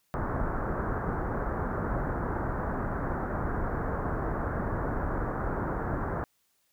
pink low-pass noise, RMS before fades -31 dBFS, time 0.14-6.24 s, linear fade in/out 0 ms, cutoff 1600 Hz, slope 48 dB/octave, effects white hiss -72 dBFS RMS until 6.72 s

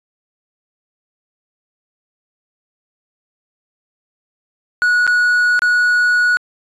triangle tone with dropouts, 1462 Hz, F#6, 21 cents flat, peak -9 dBFS, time 4.82-6.37 s, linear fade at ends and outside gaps 0 ms, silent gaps 5.067-5.076 / 5.592-5.62 s, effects resampled to 22050 Hz

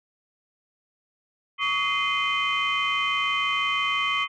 sine tone cluster, 1128 / 1254 / 2076 / 2475 / 3080 Hz, C#6 / D#6 / C7 / D#7 / G7, +30 / +13 / -14 / -10 / -31 cents, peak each -26 / -33 / -26 / -30 / -28 dBFS, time 1.58-4.28 s, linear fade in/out 50 ms, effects tanh soft clip ceiling -15 dBFS

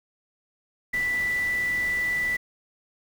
sine tone in noise, 1975.5 Hz, B6, in tune, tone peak -23 dBFS, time 0.93-2.37 s, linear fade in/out 10 ms, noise pink, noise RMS -40 dBFS, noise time 0.93-2.37 s, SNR +14 dB, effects none

